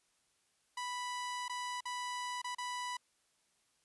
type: tone with dropouts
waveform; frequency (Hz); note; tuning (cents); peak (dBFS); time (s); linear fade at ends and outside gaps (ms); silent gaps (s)
sawtooth; 987.8; B5; 0; -34; 0.77-2.97; 5; 1.482-1.495 / 1.807-1.854 / 2.418-2.443 / 2.549-2.583
effects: white hiss -75 dBFS RMS until 3.84 s + resampled to 24000 Hz